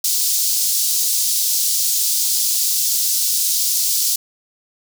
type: high-pass noise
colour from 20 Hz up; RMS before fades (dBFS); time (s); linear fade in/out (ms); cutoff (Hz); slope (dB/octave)
pink; -18; 0.04-4.16; 5; 4700; 24
effects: none